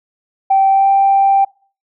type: tone with pitch glide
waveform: sine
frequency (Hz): 777 to 785.6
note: G5 to G5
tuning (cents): -16 to +4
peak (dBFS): -7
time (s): 0.5-1.45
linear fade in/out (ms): 10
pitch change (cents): +20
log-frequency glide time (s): 0.69-0.9
effects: noise-tail reverb RT60 0.4 s tail -24 dB re dry + tanh soft clip ceiling -3 dBFS